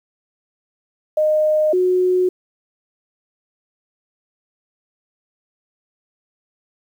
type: tone pair in turn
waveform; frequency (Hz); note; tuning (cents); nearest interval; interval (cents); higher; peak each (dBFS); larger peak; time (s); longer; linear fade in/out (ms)
sine; 615 / 365.7; D#5 / F#4; -20 / -20; major sixth; 900; first; -13; neither; 1.17-1.73 / 1.73-2.29; neither; 5
effects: 8-bit